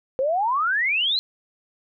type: exponential sweep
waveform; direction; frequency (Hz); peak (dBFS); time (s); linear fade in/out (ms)
sine; up; 507 to 4186; -19; 0.19-1.19; 0
effects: none